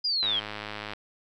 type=linear sweep; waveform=sine; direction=down; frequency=4978 to 3092 Hz; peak=-24 dBFS; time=0.04-0.4 s; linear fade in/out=10 ms
type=click train; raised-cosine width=0.3 ms; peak=-19 dBFS; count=75; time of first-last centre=0.23-0.935 s; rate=105 Hz
effects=none